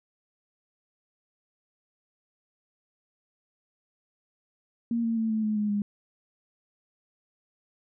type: tone with pitch steps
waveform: sine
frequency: 233.1 / 228.2 / 223.3 / 218.6 / 214 / 209.5 / 205 Hz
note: A#3 / A#3 / A3 / A3 / A3 / G#3 / G#3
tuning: 0 / -37 / +26 / -11 / -48 / +15 / -22 cents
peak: -24 dBFS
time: 4.91-5.82 s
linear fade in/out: 2 ms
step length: 130 ms
effects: none